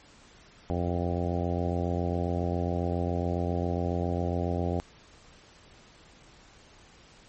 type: harmonic tone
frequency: 87.31 Hz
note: F2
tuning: in tune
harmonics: 1 / 2 / 3 / 4 / 5 / 6 / 7 / 8 / 9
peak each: -30 / -33 / -35 / -36 / -37 / -38 / -38 / -39 / -40 dBFS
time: 0.7-4.8 s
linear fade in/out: 0 ms
effects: pink hiss -55 dBFS RMS until 7.28 s + MP3 32 kbps